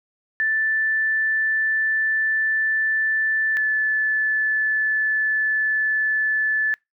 sine tone pair in turn, 1760 / 1739.8 Hz, A6 / A6, 0 / -20 cents, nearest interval unison, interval 20 cents, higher first, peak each -18 dBFS, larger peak neither, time 0.4-3.57 / 3.57-6.74 s, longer neither, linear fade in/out 0 ms, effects noise-tail reverb RT60 0.2 s tail -26 dB re dry

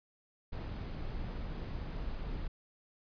brown noise, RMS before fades -39 dBFS, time 0.52-2.48 s, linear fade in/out 10 ms, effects resampled to 11025 Hz

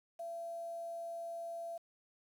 sine tone with quantisation, 675 Hz, E5, 41 cents sharp, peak -40 dBFS, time 0.19-1.78 s, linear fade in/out 10 ms, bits 10, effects none

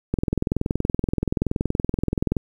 click train, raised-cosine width 3 ms, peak -8 dBFS, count 48, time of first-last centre 0.14-2.367 s, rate 21.1 Hz, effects 8-bit

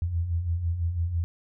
sine beating tone pair, 80.3 / 86.3 Hz, E2 / F2, -45 / -20 cents, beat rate 6 Hz, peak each -33 / -25 dBFS, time 0.02-1.24 s, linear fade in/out 0 ms, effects none

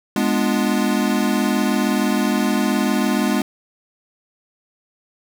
square chord, G# diminished seventh, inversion none, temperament equal, 207.7 / 246.9 / 293.7 / 349.2 Hz, G#3 / B3 / D4 / F4, 0 / 0 / 0 / 0 cents, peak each -21 / -22 / -24 / -27 dBFS, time 0.16-3.42 s, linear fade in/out 2 ms, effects none

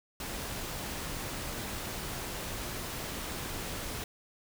pink noise, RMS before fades -38 dBFS, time 0.2-4.04 s, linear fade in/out 2 ms, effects none

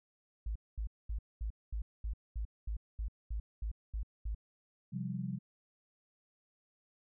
sine tone bursts, 53.6 Hz, A1, 45 cents flat, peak -34 dBFS, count 13, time 0.46-4.348 s, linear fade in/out 5 ms, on 96 ms, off 220 ms
sine chord, C suspended fourth, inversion none, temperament equal, 130.81 / 174.61 / 196 Hz, C3 / F3 / G3, 0 / 0 / 0 cents, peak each -40 dBFS, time 4.92-5.39 s, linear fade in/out 20 ms
effects none

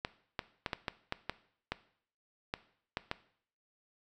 clicks, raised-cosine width 0.3 ms, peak -17 dBFS, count 11, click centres 0.049 / 0.392 / 0.662 / 0.732 / 0.882 / 1.124 / 1.296 / 1.72 / 2.539 / 2.971 / 3.114 s, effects noise-tail reverb RT60 0.6 s tail -17 dB re dry

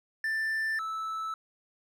triangle tone pair in turn, 1774 / 1311.2 Hz, A6 / E6, +14 / -10 cents, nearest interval perfect fourth, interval 524 cents, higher first, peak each -26 / -30 dBFS, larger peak first, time 0.24-0.79 / 0.79-1.34 s, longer neither, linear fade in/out 2 ms, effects none

